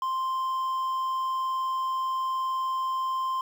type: tone with quantisation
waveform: triangle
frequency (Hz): 1046.5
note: C6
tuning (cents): 0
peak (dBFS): -24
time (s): 0.02-3.41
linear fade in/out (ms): 2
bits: 9
effects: none